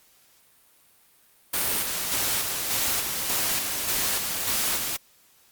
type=noise with tremolo; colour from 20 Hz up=white; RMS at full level=-25 dBFS; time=1.53-4.97 s; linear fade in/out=10 ms; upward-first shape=square; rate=1.7 Hz; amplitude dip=35%; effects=white hiss -59 dBFS RMS until 5.51 s + Opus 48 kbps